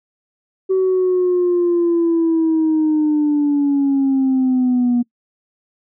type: linear sweep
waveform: sine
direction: down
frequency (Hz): 380 to 240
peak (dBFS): -11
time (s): 0.69-5.03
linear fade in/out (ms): 20
effects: noise-tail reverb RT60 0.1 s tail -24 dB re dry + tanh soft clip ceiling -10 dBFS